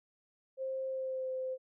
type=tone with pitch glide; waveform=sine; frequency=528 to 518.3 Hz; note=C5 to C5; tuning=+16 to -16 cents; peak=-34 dBFS; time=0.57-1.58 s; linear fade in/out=50 ms; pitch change=-32 cents; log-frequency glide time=0.87-1.3 s; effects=none